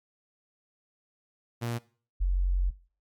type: tone pair in turn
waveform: sawtooth / sine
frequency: 117.9 / 45.51 Hz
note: A#2 / F#1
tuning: +20 / -28 cents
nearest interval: octave + major third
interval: 1648 cents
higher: first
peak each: -26 / -22 dBFS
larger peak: second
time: 1.61-1.79 / 2.2-2.71 s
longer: second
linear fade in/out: 20 ms
effects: noise-tail reverb RT60 0.4 s tail -19 dB re dry + MP3 96 kbps